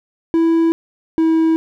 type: tone pair in turn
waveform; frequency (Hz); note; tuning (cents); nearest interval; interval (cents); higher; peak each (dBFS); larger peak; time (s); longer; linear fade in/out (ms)
triangle; 329.6 / 323.4; E4 / E4; 0 / -33; unison; 33; first; -9; neither; 0.34-0.72 / 1.18-1.56; neither; 0
effects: none